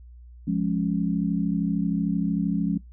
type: chord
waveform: sine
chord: Db major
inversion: first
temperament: equal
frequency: 174.61 / 207.7 / 277.2 Hz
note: F3 / Ab3 / Db4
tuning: 0 / 0 / 0 cents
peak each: -25 / -26 / -28 dBFS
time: 0.47-2.78 s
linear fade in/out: 10 ms
effects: noise-tail reverb RT60 0.2 s tail -24 dB re dry + added 60 Hz sine -43 dBFS peak until 2.92 s